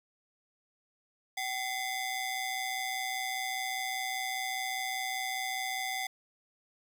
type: ring-modulated tone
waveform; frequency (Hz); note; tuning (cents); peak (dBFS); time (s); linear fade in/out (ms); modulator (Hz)
sawtooth; 1401; F6; +5; -26; 1.37-6.07; 5; 638
effects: none